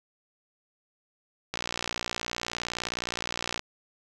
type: click train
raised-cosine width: 0.2 ms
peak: -13 dBFS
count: 123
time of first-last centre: 1.54-3.594 s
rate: 59.4 Hz
effects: none